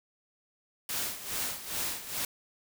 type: noise with tremolo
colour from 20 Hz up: white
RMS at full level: -32 dBFS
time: 0.89-2.25 s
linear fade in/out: 2 ms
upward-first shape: sine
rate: 2.4 Hz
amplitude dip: 75%
effects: none